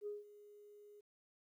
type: tone with ADSR envelope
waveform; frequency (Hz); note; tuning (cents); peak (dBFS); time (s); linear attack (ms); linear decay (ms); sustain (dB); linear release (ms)
sine; 414.4; G#4; -4; -39; 0.01-1.01; 56; 170; -18; 11
effects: tanh soft clip ceiling -35 dBFS + 13-bit